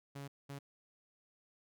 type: tone bursts at uneven times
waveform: sawtooth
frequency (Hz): 140.1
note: C#3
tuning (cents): +19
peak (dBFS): -40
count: 2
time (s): 0.15-0.28 / 0.49-0.59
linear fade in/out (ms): 10
effects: none